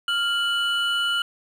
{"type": "tone pair together", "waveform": "triangle", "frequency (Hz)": [1396.9, 2960], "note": ["F6", "F#7"], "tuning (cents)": [0, 0], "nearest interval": "octave + minor second", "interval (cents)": 1300, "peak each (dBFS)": [-22, -22], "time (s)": [0.08, 1.22], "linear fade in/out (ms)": 2, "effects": []}